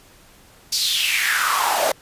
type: noise with high-pass filter sweep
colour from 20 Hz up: pink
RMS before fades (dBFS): -20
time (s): 0.72-1.92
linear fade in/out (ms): 5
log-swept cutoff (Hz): 5000 to 550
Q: 5
effects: pink hiss -50 dBFS RMS until 2.01 s + resampled to 32000 Hz